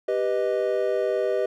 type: chord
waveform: triangle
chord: G augmented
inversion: none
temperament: equal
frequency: 392 / 493.9 / 622.3 Hz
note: G4 / B4 / D#5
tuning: 0 / 0 / 0 cents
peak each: -24 dBFS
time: 0.08-1.46 s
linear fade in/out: 5 ms
effects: none